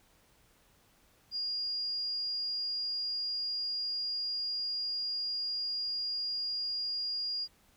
sine tone, 4837 Hz, D#8, 50 cents flat, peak -32 dBFS, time 1.31-7.48 s, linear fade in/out 50 ms, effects pink hiss -66 dBFS RMS until 7.76 s

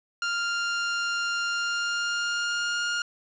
sawtooth tone with pitch glide, 1396.9 to 1417.2 Hz, F6 to F6, 0 to +25 cents, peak -22 dBFS, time 0.22-3.02 s, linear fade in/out 2 ms, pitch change +25 cents, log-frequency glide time 1.46-2.84 s, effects resampled to 16000 Hz + 8-bit

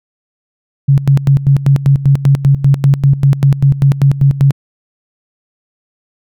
sine tone with tremolo, 138.59 Hz, C#3, in tune, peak -4 dBFS, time 0.88-4.52 s, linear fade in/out 10 ms, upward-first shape square, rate 5.1 Hz, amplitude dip 80%, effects none

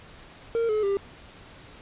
triangle tone with pitch steps, 461.1 / 427.7 / 396.8 Hz, A#4 / A4 / G4, -19 / -49 / +21 cents, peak -20 dBFS, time 0.55-0.97 s, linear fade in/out 0 ms, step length 140 ms, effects pink hiss -48 dBFS RMS until 1.81 s + resampled to 8000 Hz

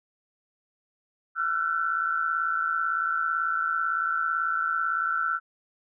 sine tone cluster, 1341 / 1399 / 1502 Hz, E6 / F6 / F#6, +29 / +3 / +26 cents, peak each -26 / -33 / -29 dBFS, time 1.35-5.4 s, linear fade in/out 50 ms, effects none

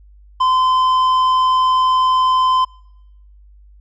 sine tone with tanh clipping, 1028 Hz, C6, 31 cents flat, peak -13 dBFS, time 0.4-2.65 s, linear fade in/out 10 ms, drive 8 dB, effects noise-tail reverb RT60 0.9 s tail -26 dB re dry + added 50 Hz sine -42 dBFS peak until 3.8 s

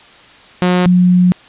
sawtooth / sine tone pair in turn, 180 / 180 Hz, F#3 / F#3, -47 / -47 cents, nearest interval unison, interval 0 cents, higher neither, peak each -6 dBFS, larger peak neither, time 0.62-0.86 / 0.86-1.32 s, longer second, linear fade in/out 0 ms, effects white hiss -41 dBFS RMS until 1.48 s + resampled to 8000 Hz

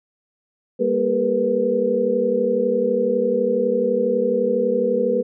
sine tone cluster, 201.6 / 237.4 / 401.9 / 459.9 / 491.9 Hz, G3 / A#3 / G4 / A#4 / B4, +49 / +32 / +43 / -23 / -7 cents, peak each -27 / -25 / -25 / -25 / -19 dBFS, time 0.79-5.23 s, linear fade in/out 20 ms, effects none

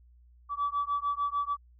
sine beating tone pair, 1147 / 1153.7 Hz, D6 / D6, -41 / -31 cents, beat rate 6.7 Hz, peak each -30 dBFS, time 0.49-1.57 s, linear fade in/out 50 ms, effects tanh soft clip ceiling -22 dBFS + added 60 Hz sine -55 dBFS peak until 1.79 s

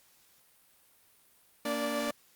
sawtooth tone cluster, 232.4 / 288.7 / 585 Hz, A#3 / D4 / D5, -5 / -30 / -7 cents, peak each -32 / -33 / -29 dBFS, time 1.65-2.11 s, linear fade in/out 5 ms, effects white hiss -64 dBFS RMS until 2.35 s + Opus 48 kbps

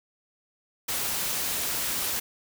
white noise, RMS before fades -29 dBFS, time 0.88-2.2 s, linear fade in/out 10 ms, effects none

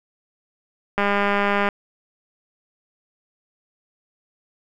click train, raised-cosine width 0.5 ms, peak -6 dBFS, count 144, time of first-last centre 0.98-1.688 s, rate 202 Hz, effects 8-bit

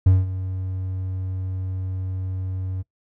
triangle tone with ADSR envelope, 93.6 Hz, F#2, 20 cents sharp, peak -8 dBFS, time 0.06-2.83 s, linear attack 6 ms, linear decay 190 ms, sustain -15 dB, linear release 22 ms, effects noise-tail reverb RT60 0.1 s tail -20 dB re dry

